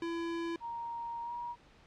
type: tone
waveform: square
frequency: 335.8 Hz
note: E4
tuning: 32 cents sharp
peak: -35 dBFS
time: 0.02-0.56 s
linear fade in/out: 2 ms
type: tone with pitch glide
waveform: sine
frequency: 935 to 954.1 Hz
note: A#5 to A#5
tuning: +5 to +40 cents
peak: -37 dBFS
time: 0.6-1.56 s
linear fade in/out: 50 ms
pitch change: +35 cents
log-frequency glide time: 1.22-1.33 s
effects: pink hiss -61 dBFS RMS until 1.86 s + low-pass 4000 Hz 12 dB/octave